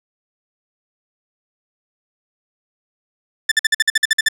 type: tone bursts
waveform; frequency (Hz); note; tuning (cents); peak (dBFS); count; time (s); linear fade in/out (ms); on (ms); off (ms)
sawtooth; 1767; A6; +7; -7; 11; 3.49-4.286; 5; 26; 51
effects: low-pass 10000 Hz 12 dB/octave